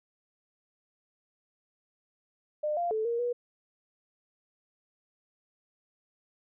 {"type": "tone with pitch steps", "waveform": "sine", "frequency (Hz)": [603, 694, 437, 468.7, 484.2], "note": ["D5", "F5", "A4", "A#4", "B4"], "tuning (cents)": [46, -11, -12, 9, -34], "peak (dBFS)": -27, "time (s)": [2.63, 3.33], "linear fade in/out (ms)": 10, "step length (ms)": 140, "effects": []}